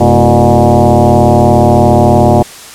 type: tone with frequency modulation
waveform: sine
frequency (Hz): 252.5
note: B3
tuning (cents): +39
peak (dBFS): -3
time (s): 0-2.43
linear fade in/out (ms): 10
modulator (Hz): 117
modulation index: 4.8
effects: white hiss -30 dBFS RMS until 2.74 s + low-pass 10000 Hz 12 dB/octave